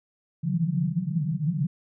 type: band-pass noise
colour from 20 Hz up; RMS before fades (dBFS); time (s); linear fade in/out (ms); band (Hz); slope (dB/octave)
white; -26; 0.43-1.67; 10; 140 to 180; 96
effects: none